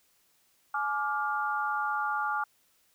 sine chord, D diminished, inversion second, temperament just, 845.8 / 1174.7 / 1409.6 Hz, Ab5 / D6 / F6, +31 / 0 / +16 cents, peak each -32 dBFS, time 0.74-2.44 s, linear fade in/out 5 ms, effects white hiss -68 dBFS RMS until 2.94 s

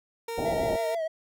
30% pulse tone, 461.6 Hz, A#4, 17 cents flat, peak -29 dBFS, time 0.28-0.95 s, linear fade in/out 5 ms
white low-pass noise, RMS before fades -31 dBFS, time 0.37-0.77 s, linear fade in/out 20 ms, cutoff 870 Hz, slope 96 dB/octave
triangle tone with vibrato, 653 Hz, E5, 17 cents flat, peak -25 dBFS, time 0.45-1.08 s, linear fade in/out 10 ms, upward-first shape triangle, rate 6.4 Hz, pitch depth 70 cents each way
effects none

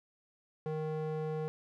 square tone with band-pass filter, 155.56 Hz, D#3, in tune, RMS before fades -36 dBFS, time 0.66-1.48 s, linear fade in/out 0 ms, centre 420 Hz, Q 1.4, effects none

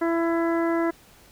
harmonic tone, 334 Hz, E4, 23 cents sharp, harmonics 1 / 2 / 3 / 4 / 5 / 6, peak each -22 / -28 / -32 / -34 / -36 / -38 dBFS, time 0.01-0.91 s, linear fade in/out 10 ms, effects pink hiss -53 dBFS RMS until 1.31 s

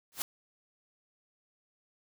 white noise with exponential growth, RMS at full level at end -29 dBFS, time 0.12-0.22 s, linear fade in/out 0 ms, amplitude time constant 21 ms, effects none

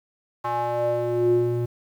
square tone with band-pass filter sweep, 119.6 Hz, A#2, 45 cents sharp, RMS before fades -23 dBFS, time 0.44-1.66 s, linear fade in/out 10 ms, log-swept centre 980 to 240 Hz, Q 4.7, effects 9-bit

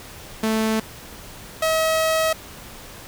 sawtooth tone pair in turn, 220 / 640.1 Hz, A3 / D#5, 0 / +49 cents, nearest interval octave + tritone, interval 1849 cents, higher second, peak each -15 / -14 dBFS, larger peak second, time 0.43-0.8 / 1.62-2.33 s, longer second, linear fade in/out 5 ms, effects pink hiss -40 dBFS RMS until 3.07 s

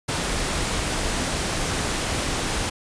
pink noise, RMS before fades -25 dBFS, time 0.08-2.7 s, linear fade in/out 10 ms, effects resampled to 22050 Hz

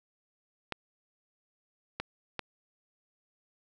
clicks, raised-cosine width 0.3 ms, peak -17 dBFS, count 3, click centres 0.723 / 2 / 2.393 s, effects none

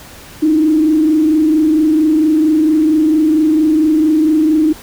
sine tone with frequency modulation, 311.1 Hz, D#4, in tune, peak -8 dBFS, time 0.42-4.73 s, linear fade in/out 10 ms, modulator 24.4 Hz, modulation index 0.53, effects pink hiss -36 dBFS RMS until 4.82 s

